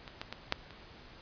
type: clicks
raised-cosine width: 0.2 ms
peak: -26 / -20 / -20 / -10 / -30 dBFS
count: 5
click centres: 0.078 / 0.215 / 0.326 / 0.524 / 0.707 s
effects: pink hiss -53 dBFS RMS until 1.21 s + resampled to 11025 Hz

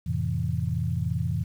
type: chord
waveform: sine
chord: F major seventh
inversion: none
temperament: equal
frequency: 87.31 / 110 / 130.81 / 164.81 Hz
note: F2 / A2 / C3 / E3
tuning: 0 / 0 / 0 / 0 cents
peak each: -30 dBFS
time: 0.06-1.44 s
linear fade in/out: 10 ms
effects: 9-bit

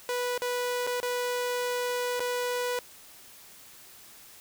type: tone with dropouts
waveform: sawtooth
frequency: 491.6 Hz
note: B4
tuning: 8 cents flat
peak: -24 dBFS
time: 0.09-2.79 s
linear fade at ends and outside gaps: 1 ms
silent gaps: 0.378-0.419 / 0.867-0.873 / 1.002-1.029 / 2.196-2.203 s
effects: white hiss -51 dBFS RMS until 4.4 s

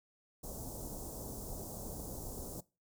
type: band-stop noise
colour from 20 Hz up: pink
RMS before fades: -44 dBFS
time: 0.43-2.61 s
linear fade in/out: 10 ms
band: 800 to 6400 Hz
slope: 24 dB/octave
effects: noise-tail reverb RT60 0.3 s tail -22 dB re dry

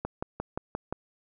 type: click train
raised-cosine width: 1 ms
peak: -17 dBFS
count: 6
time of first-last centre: 0.05-0.926 s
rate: 5.71 Hz
effects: none

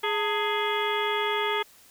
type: harmonic tone with a mistuned harmonic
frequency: 417.7 Hz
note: G#4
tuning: 10 cents sharp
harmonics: 1 / 2 / 3 / 4 / 5 / 6 / 7 / 8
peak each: -29 / -30 / -32 / -35 / -32 / -40 / -40 / -33 dBFS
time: 0.03-1.63 s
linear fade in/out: 10 ms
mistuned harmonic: 2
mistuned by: +120 cents
effects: white hiss -55 dBFS RMS until 1.9 s

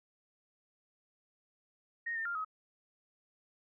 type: tone with pitch steps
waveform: sine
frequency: 1861 / 1807 / 1396 / 1271 Hz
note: A#6 / A6 / F6 / D#6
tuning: -3 / +46 / -1 / +36 cents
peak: -34 dBFS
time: 2.06-2.448 s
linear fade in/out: 10 ms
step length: 97 ms
effects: none

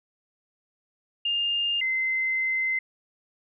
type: tone pair in turn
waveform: sine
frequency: 2814 / 2065 Hz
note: F7 / C7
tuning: +12 / -23 cents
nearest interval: perfect fourth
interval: 535 cents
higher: first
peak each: -23 / -23 dBFS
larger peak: neither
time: 1.25-1.81 / 1.81-2.79 s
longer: second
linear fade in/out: 5 ms
effects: none

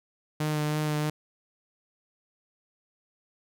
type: tone with vibrato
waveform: sawtooth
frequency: 151.6 Hz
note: D#3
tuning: 45 cents flat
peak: -22 dBFS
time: 0.4-1.1 s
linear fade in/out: 5 ms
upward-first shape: sine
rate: 3.1 Hz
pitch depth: 17 cents each way
effects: none

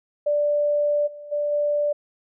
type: tone with level steps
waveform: sine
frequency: 587.3 Hz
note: D5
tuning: in tune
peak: -18 / -36 / -21 / -19 dBFS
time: 0.26-1.93 s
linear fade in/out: 10 ms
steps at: 1.06 / 1.31 / 1.51 s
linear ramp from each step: 20 ms
effects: none

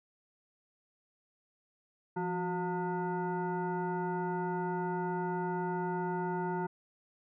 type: tone with frequency modulation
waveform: sine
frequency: 365.9 Hz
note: F#4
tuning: 19 cents flat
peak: -31 dBFS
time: 2.16-6.67 s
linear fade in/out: 10 ms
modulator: 538 Hz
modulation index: 1.4
effects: none

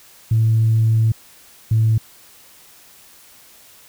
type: tone pair in turn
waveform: sine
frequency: 111.7 / 110.99 Hz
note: A2 / A2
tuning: +27 / +16 cents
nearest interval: unison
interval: 11 cents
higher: first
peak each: -11 dBFS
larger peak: neither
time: 0.31-1.12 / 1.71-1.98 s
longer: first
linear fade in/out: 5 ms
effects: tanh soft clip ceiling -8 dBFS + white hiss -47 dBFS RMS until 3.88 s

